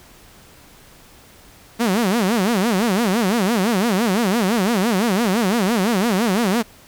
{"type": "tone with vibrato", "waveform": "sawtooth", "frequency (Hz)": 210.2, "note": "G#3", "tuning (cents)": 21, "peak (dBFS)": -12, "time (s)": [1.79, 6.63], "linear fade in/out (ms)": 20, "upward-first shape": "sine", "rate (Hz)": 5.9, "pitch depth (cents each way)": 250, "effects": ["pink hiss -47 dBFS RMS until 6.87 s"]}